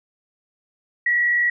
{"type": "tone with frequency modulation", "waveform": "sine", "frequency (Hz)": 1926, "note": "B6", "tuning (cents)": -44, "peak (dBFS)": -16, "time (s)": [1.06, 1.5], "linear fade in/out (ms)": 5, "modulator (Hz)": 61, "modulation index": 0.48, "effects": []}